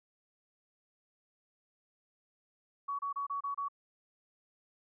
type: tone bursts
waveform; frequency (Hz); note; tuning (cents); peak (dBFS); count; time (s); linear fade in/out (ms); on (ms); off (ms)
sine; 1125; C#6; +25; -33; 6; 2.88-3.685; 10; 110; 29
effects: none